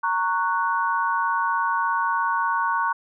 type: chord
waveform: sine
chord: F# major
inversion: first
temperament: equal with one note detuned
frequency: 925.4 / 1108.7 / 1480 Hz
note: A#5 / C#6 / F#6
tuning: -13 / 0 / 0 cents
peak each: -24 / -24 / -26 dBFS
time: 0.03-2.93 s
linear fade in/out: 10 ms
effects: none